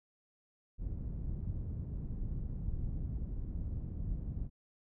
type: low-pass noise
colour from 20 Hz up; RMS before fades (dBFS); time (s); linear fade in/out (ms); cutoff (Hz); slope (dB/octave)
pink; -38; 0.78-4.5; 50; 140; 12
effects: none